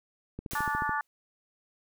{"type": "click train", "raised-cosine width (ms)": 3, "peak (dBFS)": -24, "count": 8, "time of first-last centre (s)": [0.39, 0.894], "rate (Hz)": 13.9}
{"type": "noise with exponential decay", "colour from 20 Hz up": "white", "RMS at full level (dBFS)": -38, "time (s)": [0.51, 1.07], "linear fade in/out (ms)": 0, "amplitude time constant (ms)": 120}
{"type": "harmonic tone", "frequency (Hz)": 291.6, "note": "D4", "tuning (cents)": -12, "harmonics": [3, 4, 5, 6], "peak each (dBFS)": [-32, -33, -34, -35], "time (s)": [0.55, 1.01], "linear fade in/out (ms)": 2}
{"effects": []}